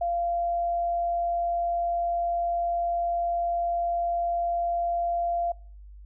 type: tone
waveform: sine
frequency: 690 Hz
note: F5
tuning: 21 cents flat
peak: -24 dBFS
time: 0.01-5.52 s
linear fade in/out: 5 ms
effects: noise-tail reverb RT60 0.5 s tail -25 dB re dry + added 50 Hz sine -43 dBFS peak until 6.05 s